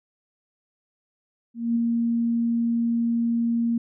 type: tone with ADSR envelope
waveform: sine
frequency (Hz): 233.1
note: A#3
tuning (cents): 0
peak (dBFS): -18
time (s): 1.54-3.78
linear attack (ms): 220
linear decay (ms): 7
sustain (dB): -2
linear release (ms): 5
effects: none